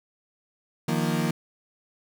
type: chord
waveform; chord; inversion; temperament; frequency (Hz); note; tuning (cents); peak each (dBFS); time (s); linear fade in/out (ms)
35% pulse; Eb suspended second; none; equal; 155.56 / 174.61 / 233.1; Eb3 / F3 / Bb3; 0 / 0 / 0; -26; 0.88-1.31; 5
effects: none